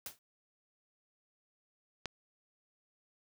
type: noise with exponential decay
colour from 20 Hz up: white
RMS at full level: -39 dBFS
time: 0.06-0.19 s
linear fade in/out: 2 ms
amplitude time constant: 28 ms
type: click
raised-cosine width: 0.2 ms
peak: -19 dBFS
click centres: 2.057 s
effects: none